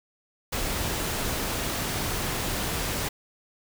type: noise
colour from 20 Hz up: pink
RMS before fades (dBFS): -29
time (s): 0.52-3.09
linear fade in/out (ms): 10
effects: none